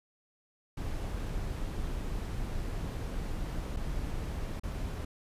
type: noise with dropouts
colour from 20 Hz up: brown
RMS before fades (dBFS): -35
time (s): 0.77-5.05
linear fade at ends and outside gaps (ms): 5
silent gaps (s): 3.764-3.768 / 4.598-4.634
effects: resampled to 32000 Hz